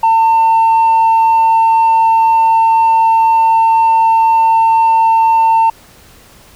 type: tone with tanh clipping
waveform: sine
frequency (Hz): 901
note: A5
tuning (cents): +41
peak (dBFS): -7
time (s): 0.03-5.7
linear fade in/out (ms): 5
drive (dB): 1
effects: pink hiss -42 dBFS RMS until 6.55 s